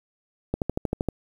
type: click train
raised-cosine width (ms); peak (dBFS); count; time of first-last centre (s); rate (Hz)
2; -11; 8; 0.54-1.087; 12.8
effects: 8-bit